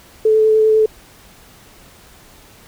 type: tone with vibrato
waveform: sine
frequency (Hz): 435.7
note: A4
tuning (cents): -17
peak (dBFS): -9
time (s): 0.25-0.86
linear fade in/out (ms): 5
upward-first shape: sine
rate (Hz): 10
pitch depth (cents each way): 10
effects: pink hiss -45 dBFS RMS until 2.67 s